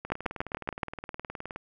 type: two click trains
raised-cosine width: 0.5 ms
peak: -12 / -22 dBFS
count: 6 / 30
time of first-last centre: 0.12-0.832 / 0.05-1.56 s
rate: 7.02 / 19.2 Hz
effects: none